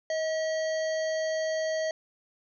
harmonic tone with a mistuned harmonic, 642 Hz, E5, 46 cents flat, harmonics 1 / 3 / 5 / 7 / 9 / 10, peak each -27 / -37 / -46 / -43 / -50 / -45 dBFS, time 0.1-1.91 s, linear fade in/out 2 ms, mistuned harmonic 1, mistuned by -22 cents, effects none

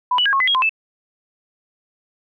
sine tone with pitch steps, 994 / 2954 / 1634 / 1090 / 2020 / 3283 / 1035 / 2629 Hz, B5 / F#7 / G#6 / C#6 / B6 / G#7 / C6 / E7, +11 / -3 / -29 / -29 / +39 / -21 / -19 / -5 cents, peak -14 dBFS, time 0.11-0.694 s, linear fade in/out 5 ms, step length 73 ms, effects none

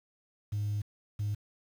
sine tone pair in turn, 103.83 / 103.83 Hz, G#2 / G#2, 0 / 0 cents, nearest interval unison, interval 0 cents, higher neither, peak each -28 dBFS, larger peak neither, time 0.52-0.82 / 1.19-1.35 s, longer first, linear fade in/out 10 ms, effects tanh soft clip ceiling -26 dBFS + 9-bit

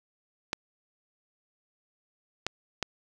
clicks, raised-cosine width 0.2 ms, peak -11 dBFS, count 3, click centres 0.531 / 2.466 / 2.827 s, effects none

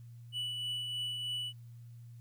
triangle tone with tremolo, 2960 Hz, F#7, in tune, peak -32 dBFS, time 0.32-1.53 s, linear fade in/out 50 ms, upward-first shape triangle, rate 3.2 Hz, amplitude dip 35%, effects added 118 Hz sine -48 dBFS peak until 2.2 s + white hiss -73 dBFS RMS until 2.2 s

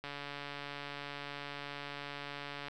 click train, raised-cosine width 0.3 ms, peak -26 dBFS, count 379, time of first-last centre 0.04-2.683 s, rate 143 Hz, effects none

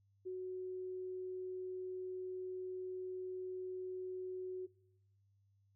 sine tone, 370 Hz, F#4, in tune, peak -40 dBFS, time 0.25-4.67 s, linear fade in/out 20 ms, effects noise-tail reverb RT60 0.9 s tail -22 dB re dry + added 99 Hz sine -70 dBFS peak until 5.75 s

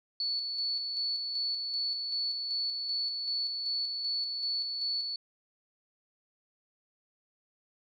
sine tone with tremolo, 4439 Hz, C#8, 2 cents sharp, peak -29 dBFS, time 0.2-5.16 s, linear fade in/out 2 ms, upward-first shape square, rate 2.6 Hz, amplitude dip 35%, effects none

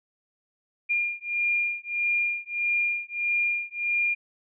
sine beating tone pair, 2408 / 2409.6 Hz, D7 / D7, +43 / +44 cents, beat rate 1.6 Hz, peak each -27 dBFS, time 0.89-4.15 s, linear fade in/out 20 ms, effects none

